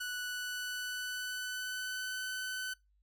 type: tone with pitch glide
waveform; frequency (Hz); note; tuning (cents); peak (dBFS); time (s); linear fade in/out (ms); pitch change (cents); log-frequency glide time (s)
sawtooth; 1480 to 1511.1; F#6 to F#6; 0 to +36; -33; 0-2.74; 10; +36; 0.2-2.2
effects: noise-tail reverb RT60 0.2 s tail -23 dB re dry + added 50 Hz sine -68 dBFS peak until 3.02 s